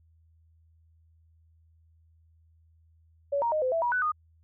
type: tone with pitch steps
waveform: sine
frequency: 565 / 937 / 617 / 513 / 661 / 963 / 1493 / 1230 Hz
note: C#5 / A#5 / D#5 / C5 / E5 / B5 / F#6 / D#6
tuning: +33 / +9 / -15 / -34 / +5 / -44 / +15 / -20 cents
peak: -24 dBFS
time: 3.32-4.12 s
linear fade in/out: 10 ms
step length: 100 ms
effects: added 81 Hz sine -59 dBFS peak until 4.43 s